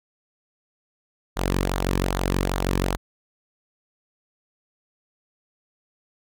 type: tone with flanger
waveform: sawtooth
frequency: 46.25 Hz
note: F#1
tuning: in tune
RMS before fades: -24 dBFS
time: 1.36-2.97 s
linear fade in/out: 20 ms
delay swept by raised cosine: 0.37 to 1.47 ms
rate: 2.5 Hz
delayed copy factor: -0.55
effects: none